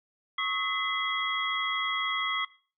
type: tone cluster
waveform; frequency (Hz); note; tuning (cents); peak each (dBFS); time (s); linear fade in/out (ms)
sine; 1104 / 1284 / 2031 / 3303; C#6 / E6 / B6 / G#7; -7 / -46 / +48 / -10; -34 / -35 / -31 / -32; 0.38-2.45; 5
effects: noise-tail reverb RT60 0.4 s tail -19 dB re dry